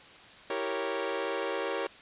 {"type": "chord", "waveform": "sawtooth", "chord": "E diminished seventh", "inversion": "none", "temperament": "equal", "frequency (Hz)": [329.6, 392, 466.2, 554.4], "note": ["E4", "G4", "Bb4", "Db5"], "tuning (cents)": [0, 0, 0, 0], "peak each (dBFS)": [-36, -32, -31, -31], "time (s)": [0.5, 1.87], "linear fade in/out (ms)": 2, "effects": ["white hiss -51 dBFS RMS until 2.01 s", "resampled to 8000 Hz"]}